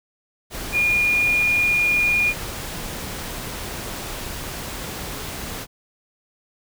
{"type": "tone in noise", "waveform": "sine", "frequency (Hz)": 2430, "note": "D#7", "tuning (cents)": -42, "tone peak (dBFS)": -16, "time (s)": [0.72, 2.34], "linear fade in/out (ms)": 50, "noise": "pink", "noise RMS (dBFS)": -31, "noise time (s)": [0.5, 5.67], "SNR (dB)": 12, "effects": []}